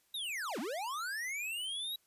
square linear two-way sweep, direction down then up, 3890 to 196 to 3890 Hz, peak -37 dBFS, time 0.14-1.96 s, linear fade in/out 5 ms, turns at 0.59 s, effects white hiss -72 dBFS RMS until 2.06 s + resampled to 32000 Hz

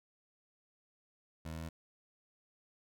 20% pulse tone with pitch steps, 80.1 / 80.61 / 81.12 Hz, E2 / E2 / E2, -49 / -38 / -27 cents, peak -36 dBFS, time 1.45-1.69 s, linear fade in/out 5 ms, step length 80 ms, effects none

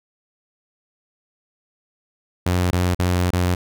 sawtooth tone with dropouts, 89.6 Hz, F2, 45 cents sharp, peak -13 dBFS, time 2.46-3.55 s, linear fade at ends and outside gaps 5 ms, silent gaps 2.709-2.729 / 2.947-2.992 / 3.306-3.332 s, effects none

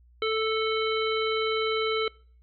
harmonic tone, 440 Hz, A4, in tune, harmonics 1 / 3 / 5 / 7 / 9, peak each -26 / -31 / -33 / -34 / -36 dBFS, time 0.22-2.08 s, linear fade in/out 2 ms, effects noise-tail reverb RT60 0.5 s tail -25 dB re dry + added 60 Hz sine -54 dBFS peak until 2.42 s

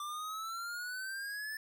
square exponential sweep, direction up, 1174.7 to 1760 Hz, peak -39 dBFS, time 0-1.57 s, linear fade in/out 2 ms, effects none

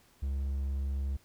triangle tone, 68.5 Hz, C#2, 20 cents flat, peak -28 dBFS, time 0.22-1.17 s, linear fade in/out 10 ms, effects pink hiss -64 dBFS RMS until 1.24 s

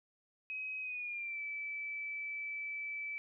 sine tone with pitch glide, 2535 to 2311 Hz, D#7 to D7, +32 to -28 cents, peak -38 dBFS, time 0.5-3.18 s, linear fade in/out 0 ms, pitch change -160 cents, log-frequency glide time 0.81-1.41 s, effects none

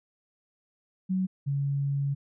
sine tone pair in turn, 187.1 / 140.17 Hz, F#3 / C#3, +20 / +20 cents, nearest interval perfect fourth, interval 500 cents, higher first, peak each -24 / -25 dBFS, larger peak first, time 1.09-1.27 / 1.46-2.15 s, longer second, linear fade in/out 20 ms, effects none

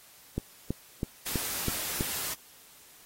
click train, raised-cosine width 3 ms, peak -16 dBFS, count 6, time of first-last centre 0.38-2.009 s, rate 3.07 Hz
white noise, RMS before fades -34 dBFS, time 1.26-2.34 s, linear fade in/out 5 ms
effects white hiss -55 dBFS RMS until 3.05 s + AAC 48 kbps

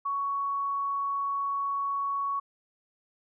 sine tone, 1116 Hz, C#6, 11 cents sharp, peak -27 dBFS, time 0.05-2.4 s, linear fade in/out 10 ms, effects none

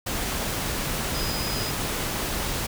sine tone in noise, 4978 Hz, D#8, in tune, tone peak -33 dBFS, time 1.14-1.71 s, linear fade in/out 10 ms, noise pink, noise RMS -28 dBFS, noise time 0.06-2.67 s, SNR -8 dB, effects none

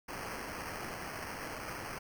white noise with sample-and-hold, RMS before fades -42 dBFS, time 0.08-1.99 s, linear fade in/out 10 ms, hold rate 3675 Hz, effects none

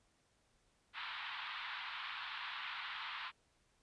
pink band-pass noise, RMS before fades -45 dBFS, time 0.93-3.32 s, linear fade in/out 50 ms, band 920 to 3900 Hz, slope 48 dB/octave, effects pink hiss -75 dBFS RMS until 3.82 s + resampled to 22050 Hz

